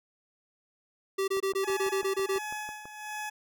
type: tone bursts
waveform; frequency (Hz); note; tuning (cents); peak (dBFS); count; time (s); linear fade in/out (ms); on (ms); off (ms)
square; 388; G4; -18; -27; 10; 1.18-2.387; 10; 100; 23
type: click train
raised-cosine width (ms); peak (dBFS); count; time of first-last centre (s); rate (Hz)
1; -31; 10; 1.37-2.855; 6.06
type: tone with tremolo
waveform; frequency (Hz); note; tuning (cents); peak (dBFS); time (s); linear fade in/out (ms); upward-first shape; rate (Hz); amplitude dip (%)
20% pulse; 848; G#5; +36; -29; 1.63-3.3; 10; sine; 1.4; 70
effects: none